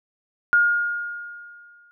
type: tone with exponential decay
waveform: sine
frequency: 1423 Hz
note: F6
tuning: 32 cents sharp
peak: -12 dBFS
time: 0.53-1.91 s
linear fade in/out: 0 ms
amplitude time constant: 300 ms
effects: none